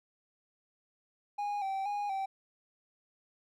triangle tone with vibrato, 798 Hz, G5, 31 cents sharp, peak -30 dBFS, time 1.38-2.26 s, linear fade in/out 10 ms, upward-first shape square, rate 2.1 Hz, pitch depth 50 cents each way, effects none

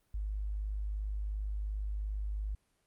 sine tone, 51.4 Hz, G#1, 17 cents flat, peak -33 dBFS, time 0.14-2.55 s, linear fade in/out 5 ms, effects pink hiss -75 dBFS RMS until 2.86 s + Opus 32 kbps

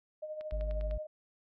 sine tone with tremolo, 615 Hz, D#5, 20 cents flat, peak -36 dBFS, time 0.22-1.07 s, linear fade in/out 10 ms, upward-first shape sine, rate 13 Hz, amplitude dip 55%
click train, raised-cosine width 0.3 ms, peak -35 dBFS, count 6, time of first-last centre 0.41-0.911 s, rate 9.98 Hz
triangle tone, 52 Hz, G#1, 3 cents sharp, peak -30 dBFS, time 0.52-0.98 s, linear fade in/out 5 ms
effects none

